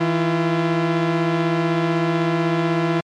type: tone pair together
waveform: sawtooth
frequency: 162.5 / 341 Hz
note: E3 / F4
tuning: -24 / -41 cents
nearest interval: octave + minor second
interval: 1283 cents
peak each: -16 dBFS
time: 0-3.01 s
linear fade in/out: 10 ms
effects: low-pass 3000 Hz 12 dB/octave + MP3 96 kbps